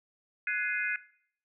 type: chord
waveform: sine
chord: Ab dominant seventh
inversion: third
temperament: equal with one note detuned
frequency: 1480 / 1682.5 / 2093 / 2489 Hz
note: Gb6 / Ab6 / C7 / Eb7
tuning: 0 / +22 / 0 / 0 cents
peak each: -34 dBFS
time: 0.47-0.96 s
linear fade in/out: 2 ms
effects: noise-tail reverb RT60 0.6 s tail -19 dB re dry

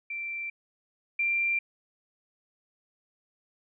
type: tone pair in turn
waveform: sine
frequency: 2349 / 2369 Hz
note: D7 / D7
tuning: 0 / +14 cents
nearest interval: unison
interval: 14 cents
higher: second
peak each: -32 / -24 dBFS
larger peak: second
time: 0.1-0.5 / 1.19-1.59 s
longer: neither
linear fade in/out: 5 ms
effects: none

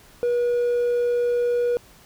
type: tone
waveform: triangle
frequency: 482.5 Hz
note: B4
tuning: 40 cents flat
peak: -16 dBFS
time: 0.23-1.77 s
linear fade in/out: 0 ms
effects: tanh soft clip ceiling -13 dBFS + pink hiss -51 dBFS RMS until 2.05 s

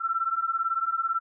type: beating tone pair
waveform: sine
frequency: 1334 / 1352 Hz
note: E6 / E6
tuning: +20 / +43 cents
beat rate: 18 Hz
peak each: -28 / -27 dBFS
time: 0-1.2 s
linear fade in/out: 20 ms
effects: none

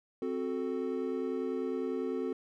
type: chord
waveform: triangle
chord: F# diminished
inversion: second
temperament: equal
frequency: 261.6 / 370 / 440 Hz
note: C4 / F#4 / A4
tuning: 0 / 0 / 0 cents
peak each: -34 dBFS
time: 0.22-2.33 s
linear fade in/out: 2 ms
effects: none

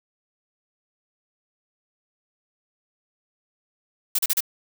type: noise bursts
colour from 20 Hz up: blue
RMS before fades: -21 dBFS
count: 4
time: 4.15-4.406 s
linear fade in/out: 5 ms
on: 37 ms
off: 36 ms
effects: none

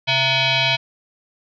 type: tone with frequency modulation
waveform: sine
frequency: 131.4 Hz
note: C3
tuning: 8 cents sharp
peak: -15 dBFS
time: 0.07-0.77 s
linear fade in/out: 20 ms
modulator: 799 Hz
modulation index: 4.7
effects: none

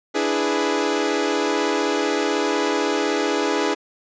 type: chord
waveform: sawtooth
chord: E dominant seventh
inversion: third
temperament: equal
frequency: 293.7 / 329.6 / 415.3 / 493.9 Hz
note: D4 / E4 / G#4 / B4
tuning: 0 / 0 / 0 / 0 cents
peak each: -21 / -22 / -19 / -23 dBFS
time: 0.14-3.75 s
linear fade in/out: 20 ms
effects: resampled to 16000 Hz

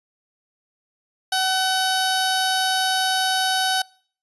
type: tone with notch filter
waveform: 10% pulse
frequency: 755 Hz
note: F#5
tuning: 35 cents sharp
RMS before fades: -21 dBFS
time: 1.32-3.82 s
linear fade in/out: 5 ms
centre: 2200 Hz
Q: 1.8
effects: noise-tail reverb RT60 0.5 s tail -25 dB re dry + resampled to 24000 Hz

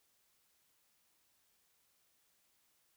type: silence
effects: white hiss -75 dBFS RMS until 2.96 s

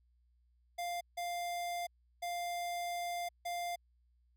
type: tone bursts at uneven times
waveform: square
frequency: 698.5 Hz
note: F5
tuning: in tune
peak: -37 dBFS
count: 4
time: 0.78-1.01 / 1.17-1.87 / 2.22-3.29 / 3.45-3.76 s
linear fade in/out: 10 ms
effects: added 60 Hz sine -68 dBFS peak until 4.36 s

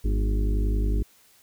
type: harmonic tone with a mistuned harmonic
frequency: 51 Hz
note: G#1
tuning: 31 cents flat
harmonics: 1 / 2 / 4 / 5 / 6 / 7 / 8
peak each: -21 / -32 / -36 / -39 / -36 / -41 / -39 dBFS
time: 0.04-1.03 s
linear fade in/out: 10 ms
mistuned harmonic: 5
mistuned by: -77 cents
effects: white hiss -58 dBFS RMS until 1.42 s

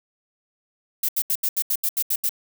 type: noise bursts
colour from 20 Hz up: violet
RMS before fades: -22 dBFS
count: 10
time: 1.03-2.293 s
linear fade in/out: 5 ms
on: 57 ms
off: 77 ms
effects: none

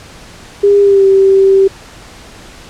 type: tone with pitch glide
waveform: sine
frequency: 403.9 to 387.9 Hz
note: G#4 to G4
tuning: -48 to -18 cents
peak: -4 dBFS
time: 0.63-1.68 s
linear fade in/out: 10 ms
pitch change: -70 cents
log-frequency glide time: 0.8-1.06 s
effects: pink hiss -35 dBFS RMS until 2.69 s + low-pass 8000 Hz 12 dB/octave

